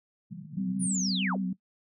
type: band-pass noise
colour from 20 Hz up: white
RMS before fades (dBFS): -42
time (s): 0.3-0.89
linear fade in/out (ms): 20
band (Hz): 120 to 210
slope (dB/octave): 96
type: tone with pitch glide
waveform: sine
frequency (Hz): 256 to 253.2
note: C4 to B3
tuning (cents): -38 to +43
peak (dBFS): -36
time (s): 0.55-1.54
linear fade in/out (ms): 50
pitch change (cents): -19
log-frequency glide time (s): 0.87-1.12
type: tone with vibrato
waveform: sine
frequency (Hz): 189.4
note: F#3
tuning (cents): +41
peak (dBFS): -28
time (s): 0.57-1.53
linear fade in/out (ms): 5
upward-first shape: sine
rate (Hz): 6.4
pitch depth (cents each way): 49
type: linear sweep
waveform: sine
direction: down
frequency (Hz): 9956 to 104.5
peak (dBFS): -29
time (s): 0.79-1.38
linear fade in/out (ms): 50
effects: noise-tail reverb RT60 0.1 s tail -19 dB re dry